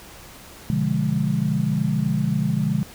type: chord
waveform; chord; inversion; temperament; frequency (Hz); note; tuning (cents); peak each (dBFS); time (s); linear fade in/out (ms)
sine; B diminished seventh; none; equal; 123.47 / 146.83 / 174.61 / 207.7; B2 / D3 / F3 / Ab3; 0 / 0 / 0 / 0; -27 / -23 / -25 / -24; 0.7-2.83; 0
effects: pink hiss -43 dBFS RMS until 2.94 s